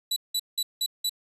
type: tone bursts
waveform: sawtooth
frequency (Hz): 3951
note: B7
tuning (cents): 0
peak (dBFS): -21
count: 5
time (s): 0.11-1.095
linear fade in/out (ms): 5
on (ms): 53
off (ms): 180
effects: resampled to 32000 Hz